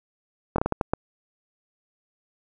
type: slowing click train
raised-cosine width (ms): 1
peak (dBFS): -8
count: 7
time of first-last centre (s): 0.56-0.935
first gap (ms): 23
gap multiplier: 1.4
effects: none